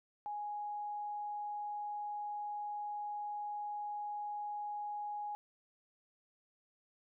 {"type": "tone", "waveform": "sine", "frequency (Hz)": 830.6, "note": "G#5", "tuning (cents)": 0, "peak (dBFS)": -38, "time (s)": [0.26, 5.35], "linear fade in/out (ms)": 0, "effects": []}